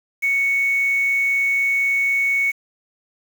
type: tone with quantisation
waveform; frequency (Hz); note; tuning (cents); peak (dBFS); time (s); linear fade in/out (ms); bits
sine; 2219; C#7; +1; -16; 0.22-2.52; 20; 6
effects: none